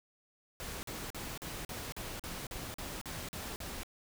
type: noise bursts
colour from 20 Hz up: pink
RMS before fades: -42 dBFS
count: 12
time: 0.6-3.833 s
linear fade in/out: 0 ms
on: 230 ms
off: 43 ms
effects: none